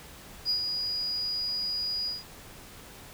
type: tone with ADSR envelope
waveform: sine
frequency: 4900 Hz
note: D#8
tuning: 27 cents flat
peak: -22 dBFS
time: 0.45-2.24 s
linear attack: 47 ms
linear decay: 96 ms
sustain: -6 dB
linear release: 170 ms
effects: tanh soft clip ceiling -20 dBFS + pink hiss -48 dBFS RMS until 3.13 s

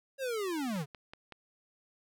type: linear sweep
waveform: square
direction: down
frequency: 554.4 to 131.1 Hz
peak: -33 dBFS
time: 0.18-0.86 s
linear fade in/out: 50 ms
type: click train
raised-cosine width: 0.3 ms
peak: -30 dBFS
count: 4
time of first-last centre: 0.76-1.323 s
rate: 5.33 Hz
effects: none

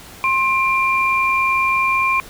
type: tone pair together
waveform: sine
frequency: 1058.8 / 2377 Hz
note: C6 / D7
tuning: +20 / +20 cents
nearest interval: octave + major second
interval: 1400 cents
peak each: -17 dBFS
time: 0.24-2.2 s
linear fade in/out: 0 ms
effects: pink hiss -39 dBFS RMS until 2.29 s

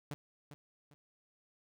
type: tone with echo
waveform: sawtooth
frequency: 146.3 Hz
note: D3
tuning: 6 cents flat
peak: -35 dBFS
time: 0.11-0.14 s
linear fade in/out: 0 ms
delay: 400 ms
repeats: 2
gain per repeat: -10 dB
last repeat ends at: 0.94 s
effects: none

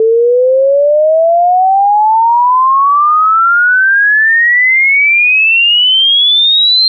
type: exponential sweep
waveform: sine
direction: up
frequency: 439.5 to 4186 Hz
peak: -5 dBFS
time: 0-6.88 s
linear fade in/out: 2 ms
effects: none

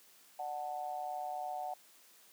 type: tone with amplitude modulation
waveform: sine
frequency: 740 Hz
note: F#5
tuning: in tune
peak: -33 dBFS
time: 0.39-1.74 s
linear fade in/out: 5 ms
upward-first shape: sine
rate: 143 Hz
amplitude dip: 85%
effects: white hiss -62 dBFS RMS until 2.32 s + high-pass 200 Hz 12 dB/octave

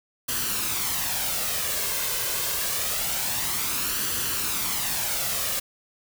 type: noise with flanger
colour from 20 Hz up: white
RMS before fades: -27 dBFS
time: 0.28-5.6 s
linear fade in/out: 10 ms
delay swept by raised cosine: 0.66 to 1.96 ms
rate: 0.26 Hz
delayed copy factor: +0.5
effects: none

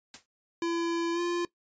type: noise with exponential decay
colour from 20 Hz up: white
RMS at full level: -39 dBFS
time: 0.14-0.26 s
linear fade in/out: 1 ms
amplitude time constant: 25 ms
type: tone with pitch glide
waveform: square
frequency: 337.3 to 347.2 Hz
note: E4 to F4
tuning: +40 to -10 cents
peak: -28 dBFS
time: 0.62-1.45 s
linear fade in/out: 2 ms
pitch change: +50 cents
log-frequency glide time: 1.13-1.2 s
effects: noise-tail reverb RT60 0.1 s tail -19 dB re dry + resampled to 16000 Hz

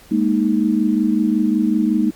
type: chord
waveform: sine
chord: Ab suspended second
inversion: none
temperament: equal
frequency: 207.7 / 233.1 / 311.1 Hz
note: Ab3 / Bb3 / Eb4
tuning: 0 / 0 / 0 cents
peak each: -18 dBFS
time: 0.11-2.11 s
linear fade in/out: 10 ms
effects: pink hiss -46 dBFS RMS until 2.15 s + MP3 96 kbps

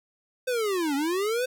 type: linear two-way sweep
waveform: square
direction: down then up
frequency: 518 to 270 to 518 Hz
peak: -25 dBFS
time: 0.47-1.46 s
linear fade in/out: 10 ms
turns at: 0.95 s
effects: none

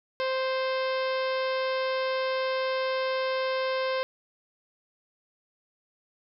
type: harmonic tone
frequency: 523 Hz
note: C5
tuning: 1 cent flat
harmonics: 1 / 2 / 3 / 4 / 5 / 6 / 7 / 8 / 9 / 10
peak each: -27 / -33 / -37 / -39 / -41 / -43 / -44 / -45 / -46 / -47 dBFS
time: 0.2-4.03 s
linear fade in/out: 0 ms
effects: none

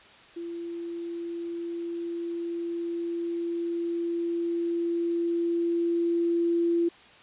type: tone with level ramp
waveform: sine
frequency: 340.1 Hz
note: F4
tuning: 46 cents flat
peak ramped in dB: -33 to -21 dBFS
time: 0.36-6.89 s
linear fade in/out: 10 ms
effects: white hiss -52 dBFS RMS until 7.22 s + resampled to 8000 Hz

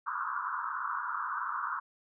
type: band-pass noise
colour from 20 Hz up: pink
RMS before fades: -35 dBFS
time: 0.06-1.8 s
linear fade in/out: 10 ms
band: 970 to 1500 Hz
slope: 96 dB/octave
effects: none

